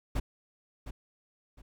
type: noise with echo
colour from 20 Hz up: brown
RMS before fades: -27 dBFS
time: 0.15-0.2 s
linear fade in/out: 10 ms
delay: 710 ms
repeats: 2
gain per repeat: -11 dB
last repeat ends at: 1.62 s
effects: none